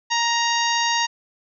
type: harmonic tone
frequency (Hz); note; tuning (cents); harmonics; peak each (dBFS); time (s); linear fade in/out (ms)
936; A#5; +7; 1 / 2 / 3 / 4 / 5 / 6 / 7; -22 / -25 / -27 / -28 / -29 / -30 / -30; 0.1-1.07; 20
effects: none